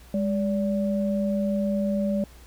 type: tone pair together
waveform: sine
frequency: 203.9 / 576.7 Hz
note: G#3 / D5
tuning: -32 / -32 cents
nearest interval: octave + tritone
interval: 1800 cents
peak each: -23 / -28 dBFS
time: 0.14-2.24 s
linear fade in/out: 2 ms
effects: added 60 Hz sine -47 dBFS peak until 2.46 s + pink hiss -53 dBFS RMS until 2.46 s